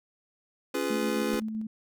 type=chord; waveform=square; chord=C# dominant seventh; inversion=none; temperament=just; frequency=277.2 / 346.5 / 415.8 / 498.9 Hz; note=C#4 / E#4 / G#4 / B4; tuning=0 / -14 / +2 / +17 cents; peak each=-34 dBFS; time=0.74-1.4 s; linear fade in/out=5 ms
type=tone with tremolo; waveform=sine; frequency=218.6 Hz; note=A3; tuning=11 cents flat; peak=-29 dBFS; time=0.9-1.67 s; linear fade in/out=5 ms; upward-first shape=square; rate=7.7 Hz; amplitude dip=30%
type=noise with exponential decay; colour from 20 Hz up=pink; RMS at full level=-36 dBFS; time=1.33-1.43 s; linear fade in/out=2 ms; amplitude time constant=21 ms
effects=none